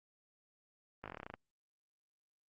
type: slowing click train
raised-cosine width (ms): 0.5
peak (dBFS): -29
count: 12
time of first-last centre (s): 1.04-1.34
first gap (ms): 18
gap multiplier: 1.08
effects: Opus 24 kbps